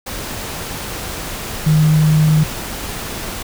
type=tone in noise; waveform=sine; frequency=154.9 Hz; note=D#3; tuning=7 cents flat; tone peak=-9 dBFS; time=1.66-2.44 s; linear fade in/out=10 ms; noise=pink; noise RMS=-26 dBFS; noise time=0.06-3.43 s; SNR=+14 dB; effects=none